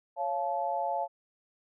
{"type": "chord", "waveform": "sine", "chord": "Db augmented", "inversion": "none", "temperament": "just", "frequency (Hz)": [554.4, 693, 866.2], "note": ["Db5", "F5", "A5"], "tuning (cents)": [0, -14, -27], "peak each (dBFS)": [-35, -32, -32], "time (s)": [0.16, 1.08], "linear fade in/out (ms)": 50, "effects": []}